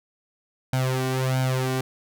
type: tone with flanger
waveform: sawtooth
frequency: 130 Hz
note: C3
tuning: 11 cents flat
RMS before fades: -24 dBFS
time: 0.73-1.81 s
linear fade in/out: 2 ms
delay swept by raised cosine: 1.3 to 2.7 ms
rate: 1.5 Hz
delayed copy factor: +0.85
effects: none